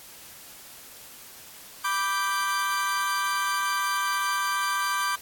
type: chord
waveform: 40% pulse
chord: G major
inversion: first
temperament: equal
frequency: 987.8 / 1174.7 / 1568 Hz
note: B5 / D6 / G6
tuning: 0 / 0 / 0 cents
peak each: -31 / -26 / -28 dBFS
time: 1.84-5.16 s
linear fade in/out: 10 ms
effects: white hiss -46 dBFS RMS until 5.21 s + AAC 64 kbps